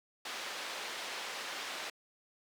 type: low-pass noise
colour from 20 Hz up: white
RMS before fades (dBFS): -41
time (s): 0.25-1.9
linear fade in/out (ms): 5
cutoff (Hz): 3700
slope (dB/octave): 12
effects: high-pass 400 Hz 12 dB/octave